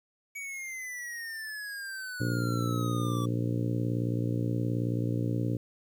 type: exponential sweep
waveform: square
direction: down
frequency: 2272 to 1146 Hz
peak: -37 dBFS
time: 0.35-3.26 s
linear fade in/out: 10 ms
type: harmonic tone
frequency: 58.8 Hz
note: A#1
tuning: 16 cents sharp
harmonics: 2 / 3 / 4 / 5 / 6 / 7 / 8 / 9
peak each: -29 / -36 / -38 / -34 / -41 / -43 / -43 / -44 dBFS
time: 2.2-5.57 s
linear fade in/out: 5 ms
effects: 10-bit